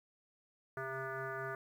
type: tone with frequency modulation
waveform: sine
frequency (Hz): 932.3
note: A#5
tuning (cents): 0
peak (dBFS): -38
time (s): 0.77-1.55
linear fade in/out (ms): 2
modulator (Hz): 267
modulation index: 2.8
effects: 11-bit